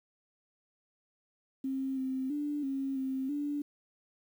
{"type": "tone with pitch steps", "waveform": "sine", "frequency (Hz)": [267.1, 262.3, 293.2, 271, 264.7, 290.5], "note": ["C4", "C4", "D4", "C#4", "C4", "D4"], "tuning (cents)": [36, 4, -3, -39, 20, -19], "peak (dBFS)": -31, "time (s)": [1.64, 3.62], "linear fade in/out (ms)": 5, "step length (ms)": 330, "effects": ["10-bit"]}